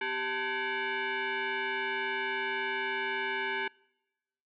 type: tone with frequency modulation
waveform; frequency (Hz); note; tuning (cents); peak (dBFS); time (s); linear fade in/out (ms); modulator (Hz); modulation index
sine; 390.9; G4; -5; -30; 0.01-3.68; 5; 640; 3.6
effects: noise-tail reverb RT60 1.0 s tail -26 dB re dry